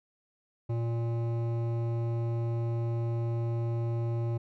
sine tone with hard clipping, 116.54 Hz, A#2, in tune, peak -30 dBFS, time 0.69-4.38 s, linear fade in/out 10 ms, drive 13 dB, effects none

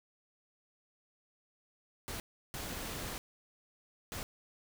pink noise bursts at uneven times, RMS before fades -41 dBFS, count 3, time 2.08-2.2 / 2.54-3.18 / 4.12-4.23 s, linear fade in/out 0 ms, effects none

